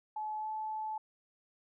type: tone with pitch glide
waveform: sine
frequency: 858 to 867 Hz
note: A5 to A5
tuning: -44 to -26 cents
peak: -35 dBFS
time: 0.16-0.98 s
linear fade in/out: 5 ms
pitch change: +18 cents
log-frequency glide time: 0.38-0.48 s
effects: none